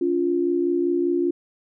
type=tone pair together; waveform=sine; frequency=284.1 / 349.2 Hz; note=C#4 / F4; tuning=+43 / 0 cents; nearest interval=major third; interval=357 cents; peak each=-24 / -20 dBFS; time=0.01-1.31 s; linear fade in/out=5 ms; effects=none